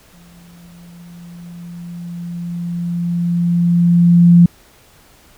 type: tone with exponential growth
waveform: sine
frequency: 172.7 Hz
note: F3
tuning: 19 cents flat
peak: -3 dBFS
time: 0.13-4.46 s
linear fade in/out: 5 ms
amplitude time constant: 940 ms
effects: pink hiss -48 dBFS RMS until 5.37 s